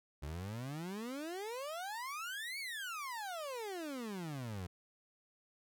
30% pulse exponential two-way sweep, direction up then down, 69.3 to 2281 to 84.8 Hz, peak -38 dBFS, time 0.22-4.67 s, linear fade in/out 10 ms, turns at 2.59 s, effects none

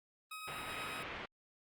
20% pulse tone with tremolo, 1266 Hz, D#6, 30 cents sharp, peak -38 dBFS, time 0.31-1.03 s, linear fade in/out 5 ms, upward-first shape sine, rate 8.3 Hz, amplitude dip 25%
white low-pass noise, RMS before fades -45 dBFS, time 0.47-1.26 s, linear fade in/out 10 ms, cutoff 2700 Hz, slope 24 dB/octave
effects Opus 32 kbps

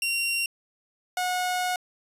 sawtooth tone pair in turn, 2754 / 727.7 Hz, F7 / F#5, -25 / -29 cents, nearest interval octave + major seventh, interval 2304 cents, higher first, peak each -21 dBFS, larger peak neither, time 0.02-0.46 / 1.17-1.76 s, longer second, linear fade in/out 2 ms, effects resampled to 32000 Hz

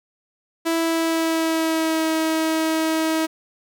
sawtooth tone with pitch glide, 329.6 to 319.5 Hz, E4 to D#4, 0 to +46 cents, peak -15 dBFS, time 0.65-3.27 s, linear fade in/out 20 ms, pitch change -54 cents, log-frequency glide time 0.77-2.09 s, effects none

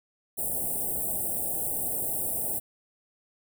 white band-stop noise, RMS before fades -30 dBFS, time 0.37-2.6 s, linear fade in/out 20 ms, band 820 to 8100 Hz, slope 96 dB/octave, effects none

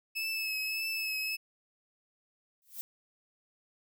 30% pulse tone with vibrato, 2600 Hz, E7, 24 cents flat, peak -29 dBFS, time 0.15-1.37 s, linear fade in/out 20 ms, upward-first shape triangle, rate 1.7 Hz, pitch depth 32 cents each way
violet noise with exponential growth, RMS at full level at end -36 dBFS, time 2.62-2.81 s, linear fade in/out 0 ms, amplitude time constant 41 ms
effects none

